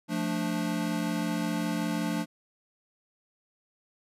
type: chord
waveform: square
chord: D minor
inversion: first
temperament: equal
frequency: 174.61 / 220 / 293.7 Hz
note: F3 / A3 / D4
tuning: 0 / 0 / 0 cents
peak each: -33 dBFS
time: 0.08-2.26 s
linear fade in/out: 50 ms
effects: resampled to 32000 Hz